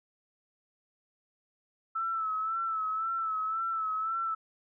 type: tone with vibrato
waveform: sine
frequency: 1314 Hz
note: E6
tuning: 6 cents flat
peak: -29 dBFS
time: 1.95-4.35 s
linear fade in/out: 10 ms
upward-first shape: sine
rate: 1.9 Hz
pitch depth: 47 cents each way
effects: none